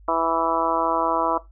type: harmonic tone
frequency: 164.81 Hz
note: E3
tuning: in tune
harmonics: 2 / 3 / 4 / 5 / 6 / 7 / 8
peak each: -29 / -29 / -24 / -30 / -24 / -26 / -29 dBFS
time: 0.08-1.38 s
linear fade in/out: 5 ms
effects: noise-tail reverb RT60 0.2 s tail -18 dB re dry + added 50 Hz sine -45 dBFS peak until 1.51 s